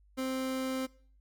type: tone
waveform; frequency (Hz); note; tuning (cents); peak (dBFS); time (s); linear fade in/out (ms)
30% pulse; 261.6; C4; 0; -29; 0.17-0.87; 20
effects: noise-tail reverb RT60 0.5 s tail -22 dB re dry + added 50 Hz sine -60 dBFS peak until 1.2 s